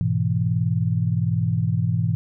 sine chord, E major, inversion first, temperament equal, 103.83 / 123.47 / 164.81 Hz, G#2 / B2 / E3, 0 / 0 / 0 cents, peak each -23 dBFS, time 0.01-2.15 s, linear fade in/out 0 ms, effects none

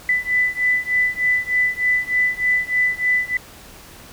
sine beating tone pair, 1993 / 1996.3 Hz, B6 / B6, +15 / +18 cents, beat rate 3.3 Hz, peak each -19 / -20 dBFS, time 0.09-3.37 s, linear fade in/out 2 ms, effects pink hiss -42 dBFS RMS until 4.12 s

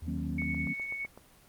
triangle tone with vibrato, 78.6 Hz, D#2, 18 cents sharp, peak -35 dBFS, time 0.02-0.67 s, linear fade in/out 5 ms, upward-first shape sine, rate 9.1 Hz, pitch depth 30 cents each way
sine chord, D# minor seventh, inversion none, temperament equal with one note detuned, 155.56 / 185 / 233.1 / 271 Hz, D#3 / F#3 / A#3 / C#4, 0 / 0 / 0 / -39 cents, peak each -38 dBFS, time 0.06-0.74 s, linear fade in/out 20 ms
sine tone with tremolo, 2217 Hz, C#7, in tune, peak -32 dBFS, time 0.38-1.06 s, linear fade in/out 5 ms, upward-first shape sine, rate 9.7 Hz, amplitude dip 35%
click train, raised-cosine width 1 ms, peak -33 dBFS, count 7, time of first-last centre 0.42-1.176 s, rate 7.94 Hz
effects pink hiss -59 dBFS RMS until 1.48 s + Opus 24 kbps

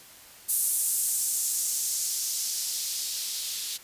violet noise with band-pass filter sweep, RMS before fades -29 dBFS, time 0.48-3.78 s, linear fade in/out 20 ms, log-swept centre 9600 to 3700 Hz, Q 1.6, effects white hiss -50 dBFS RMS until 3.83 s + resampled to 32000 Hz

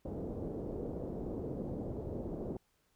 white low-pass noise, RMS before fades -40 dBFS, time 0.05-2.57 s, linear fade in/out 5 ms, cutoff 490 Hz, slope 24 dB/octave, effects pink hiss -75 dBFS RMS until 2.95 s

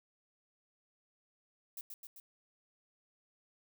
violet noise with echo, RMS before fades -44 dBFS, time 1.77-1.81 s, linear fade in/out 2 ms, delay 130 ms, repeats 3, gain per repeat -3 dB, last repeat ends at 2.2 s, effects none

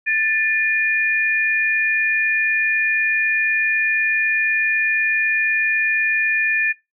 sine tone pair together, 1766 / 2430 Hz, A6 / D#7, +6 / -42 cents, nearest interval tritone, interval 552 cents, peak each -19 dBFS, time 0.06-6.73 s, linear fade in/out 20 ms, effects noise-tail reverb RT60 0.2 s tail -19 dB re dry

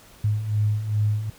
sine beating tone pair, 103.83 / 106.33 Hz, G#2 / G#2, 0 / +41 cents, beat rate 2.5 Hz, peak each -27 / -21 dBFS, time 0.24-1.3 s, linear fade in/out 5 ms, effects pink hiss -50 dBFS RMS until 1.38 s

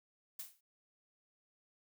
blue noise with exponential decay, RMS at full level -41 dBFS, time 0.39-0.61 s, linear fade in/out 5 ms, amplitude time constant 47 ms, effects none

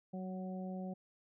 harmonic tone with a mistuned harmonic, 185.6 Hz, F#3, 6 cents sharp, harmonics 1 / 2 / 3 / 4, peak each -40 / -51 / -49 / -51 dBFS, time 0.13-0.94 s, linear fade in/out 10 ms, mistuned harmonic 1, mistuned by +16 cents, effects none

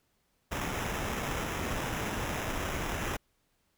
pink noise with sample-and-hold, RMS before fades -34 dBFS, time 0.51-3.17 s, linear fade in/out 10 ms, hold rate 4410 Hz, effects pink hiss -74 dBFS RMS until 3.77 s

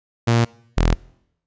sawtooth tone pair in turn, 116.9 / 41.43 Hz, A#2 / E1, +5 / +9 cents, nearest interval octave + tritone, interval 1796 cents, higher first, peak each -10 dBFS, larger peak neither, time 0.27-0.45 / 0.77-0.95 s, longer neither, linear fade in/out 10 ms, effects noise-tail reverb RT60 0.8 s tail -24 dB re dry + resampled to 16000 Hz

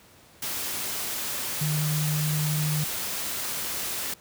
sine tone in noise, 152 Hz, D#3, 40 cents flat, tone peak -24 dBFS, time 1.61-2.84 s, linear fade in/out 5 ms, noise white, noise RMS -31 dBFS, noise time 0.42-4.14 s, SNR +4 dB, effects pink hiss -54 dBFS RMS until 4.2 s + high-pass 60 Hz 12 dB/octave

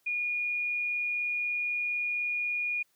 sine tone, 2439 Hz, D#7, 35 cents flat, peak -28 dBFS, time 0.06-2.83 s, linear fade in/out 10 ms, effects white hiss -71 dBFS RMS until 2.95 s + high-pass 80 Hz 12 dB/octave

